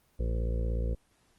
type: harmonic tone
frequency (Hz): 56.8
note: A#1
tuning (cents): -44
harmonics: 1 / 2 / 3 / 4 / 6 / 7 / 8 / 9 / 10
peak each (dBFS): -28 / -37 / -43 / -44 / -47 / -49 / -44 / -43 / -53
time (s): 0.19-0.95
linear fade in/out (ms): 10
effects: pink hiss -68 dBFS RMS until 1.38 s + Opus 24 kbps